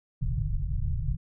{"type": "low-pass noise", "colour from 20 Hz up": "pink", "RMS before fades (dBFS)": -28, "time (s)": [0.21, 1.17], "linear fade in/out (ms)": 20, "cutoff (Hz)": 160, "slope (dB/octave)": 96, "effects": []}